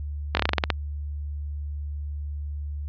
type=slowing click train; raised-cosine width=0.3 ms; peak=-4 dBFS; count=10; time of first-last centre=0.35-0.703 s; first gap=21 ms; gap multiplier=1.15; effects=added 73 Hz sine -29 dBFS peak until 2.88 s + resampled to 11025 Hz